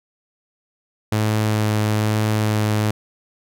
sawtooth tone with vibrato, 107.3 Hz, A2, 43 cents flat, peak -13 dBFS, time 1.12-2.91 s, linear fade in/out 5 ms, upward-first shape sine, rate 1.1 Hz, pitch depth 11 cents each way, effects none

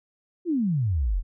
sine exponential sweep, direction down, 370 to 36.87 Hz, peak -21 dBFS, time 0.45-1.23 s, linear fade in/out 50 ms, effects none

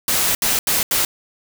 white noise bursts at uneven times, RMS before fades -18 dBFS, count 4, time 0.08-0.35 / 0.42-0.59 / 0.67-0.83 / 0.91-1.05 s, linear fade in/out 2 ms, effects none

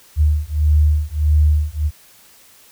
sine beating tone pair, 74.8 / 76.4 Hz, D2 / D#2, +32 / -31 cents, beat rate 1.6 Hz, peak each -15 dBFS, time 0.16-1.91 s, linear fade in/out 50 ms, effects white hiss -48 dBFS RMS until 2.71 s

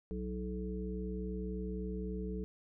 harmonic tone with a mistuned harmonic, 61.74 Hz, B1, in tune, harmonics 1 / 3 / 5 / 7, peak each -40 / -40 / -47 / -43 dBFS, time 0.11-2.44 s, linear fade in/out 0 ms, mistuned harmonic 5, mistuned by +66 cents, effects none

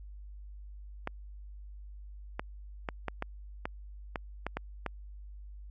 clicks, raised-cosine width 0.5 ms, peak -18 dBFS, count 10, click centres 1.074 / 2.395 / 2.888 / 3.083 / 3.224 / 3.655 / 4.158 / 4.466 / 4.57 / 4.863 s, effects added 50 Hz sine -44 dBFS peak until 5.7 s + AAC 48 kbps

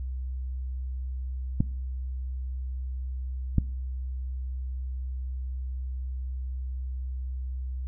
clicks, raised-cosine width 5 ms, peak -9 dBFS, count 2, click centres 1.605 / 3.583 s, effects noise-tail reverb RT60 0.5 s tail -21 dB re dry + added 64 Hz sine -30 dBFS peak until 7.87 s

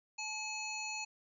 harmonic tone with a mistuned harmonic, 862 Hz, A5, 36 cents flat, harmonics 1 / 3 / 5 / 7 / 8, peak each -45 / -41 / -46 / -50 / -45 dBFS, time 0.18-1.05 s, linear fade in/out 10 ms, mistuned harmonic 3, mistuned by -20 cents, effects none

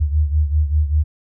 sine beating tone pair, 74.5 / 79.6 Hz, D2 / D#2, +25 / +40 cents, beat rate 5.1 Hz, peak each -15 / -20 dBFS, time 0-1.04 s, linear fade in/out 20 ms, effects none

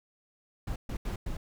brown noise bursts at uneven times, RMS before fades -34 dBFS, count 4, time 0.67-0.76 / 0.89-0.97 / 1.05-1.16 / 1.26-1.37 s, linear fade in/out 5 ms, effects none

